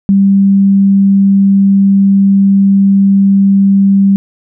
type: tone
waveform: sine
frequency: 196.6 Hz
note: G3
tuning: 5 cents sharp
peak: -4 dBFS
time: 0.09-4.16 s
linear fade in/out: 0 ms
effects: none